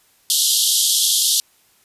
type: band-pass noise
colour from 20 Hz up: pink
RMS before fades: -17 dBFS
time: 0.3-1.4 s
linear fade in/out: 0 ms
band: 3100 to 13000 Hz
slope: 96 dB/octave
effects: white hiss -57 dBFS RMS until 1.84 s + resampled to 32000 Hz